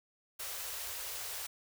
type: band-stop noise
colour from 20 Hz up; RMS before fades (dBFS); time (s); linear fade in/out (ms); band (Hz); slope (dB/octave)
white; -41; 0.39-1.47; 10; 100 to 400; 48
effects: none